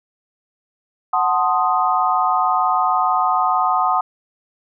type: chord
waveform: sine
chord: F# diminished seventh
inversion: none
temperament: equal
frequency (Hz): 740 / 880 / 1046.5 / 1244.5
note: F#5 / A5 / C6 / Eb6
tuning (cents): 0 / 0 / 0 / 0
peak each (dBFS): -19 / -22 / -21 / -19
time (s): 1.13-4.01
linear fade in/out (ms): 5
effects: none